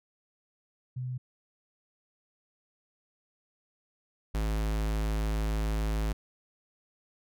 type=tone pair in turn; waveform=sine / square; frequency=126.5 / 53.42 Hz; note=B2 / G#1; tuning=+42 / +50 cents; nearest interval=octave + minor third; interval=1492 cents; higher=first; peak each=-32 / -28 dBFS; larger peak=second; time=0.96-1.18 / 4.34-6.13 s; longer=second; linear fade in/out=10 ms; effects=none